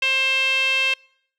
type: tone with band-pass filter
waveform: sawtooth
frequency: 530 Hz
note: C5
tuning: 22 cents sharp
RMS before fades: -20 dBFS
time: 0.02-0.94 s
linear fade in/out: 5 ms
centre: 2800 Hz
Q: 8.3
effects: noise-tail reverb RT60 0.7 s tail -26 dB re dry